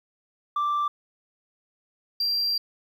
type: tone pair in turn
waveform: sine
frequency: 1174.7 / 4733 Hz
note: D6 / D8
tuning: 0 / +13 cents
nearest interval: 2 octaves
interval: 2413 cents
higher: second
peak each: -20 dBFS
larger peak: neither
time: 0.56-0.88 / 2.2-2.58 s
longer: second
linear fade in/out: 5 ms
effects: tanh soft clip ceiling -21 dBFS + 10-bit